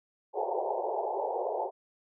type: band-pass noise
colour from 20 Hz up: white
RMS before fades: -32 dBFS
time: 0.33-1.71 s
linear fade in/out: 50 ms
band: 370 to 910 Hz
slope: 96 dB/octave
effects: none